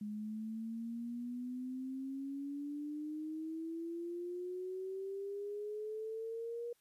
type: exponential sweep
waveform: sine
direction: up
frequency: 207.7 to 477.6 Hz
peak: -39 dBFS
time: 0.01-6.73 s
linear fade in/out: 5 ms
effects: white hiss -75 dBFS RMS until 6.8 s + resampled to 32000 Hz